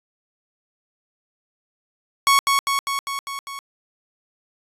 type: tone with echo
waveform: sawtooth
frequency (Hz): 1108.7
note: C#6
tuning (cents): 0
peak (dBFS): -9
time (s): 2.27-2.39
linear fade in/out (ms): 0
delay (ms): 200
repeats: 6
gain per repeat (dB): -3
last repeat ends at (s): 3.59
effects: resampled to 32000 Hz